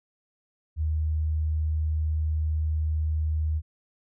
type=tone; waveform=sine; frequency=77.78 Hz; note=D#2; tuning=in tune; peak=-23 dBFS; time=0.76-3.62 s; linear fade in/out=50 ms; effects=none